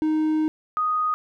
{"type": "tone pair in turn", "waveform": ["triangle", "sine"], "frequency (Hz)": [311, 1244], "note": ["D#4", "D#6"], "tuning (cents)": [-1, -1], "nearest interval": "2 octaves", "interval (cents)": 2400, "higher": "second", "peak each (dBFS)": [-17, -20], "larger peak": "first", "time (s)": [[0.02, 0.48], [0.77, 1.14]], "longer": "first", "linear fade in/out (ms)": 0, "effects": []}